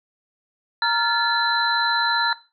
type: tone cluster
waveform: sine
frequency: 931 / 1386 / 1729 / 4034 Hz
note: A#5 / F6 / A6 / B7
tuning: -2 / -14 / -31 / +36 cents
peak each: -23 dBFS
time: 0.82-2.33 s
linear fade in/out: 2 ms
effects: noise-tail reverb RT60 0.3 s tail -18 dB re dry